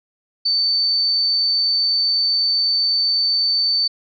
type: tone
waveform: sine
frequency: 4544 Hz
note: C#8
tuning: 42 cents sharp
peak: -15 dBFS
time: 0.45-3.88 s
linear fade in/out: 10 ms
effects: none